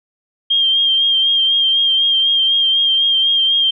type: tone with vibrato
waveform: sine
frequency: 3195 Hz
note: G7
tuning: 32 cents sharp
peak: -11 dBFS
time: 0.5-3.71 s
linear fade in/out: 10 ms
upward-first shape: sine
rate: 4 Hz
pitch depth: 31 cents each way
effects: none